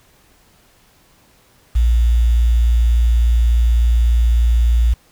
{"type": "tone with quantisation", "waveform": "sine", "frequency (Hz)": 58.27, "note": "A#1", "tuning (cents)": 0, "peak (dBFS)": -10, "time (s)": [1.75, 4.94], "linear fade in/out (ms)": 10, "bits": 6, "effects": ["pink hiss -53 dBFS RMS until 5.11 s"]}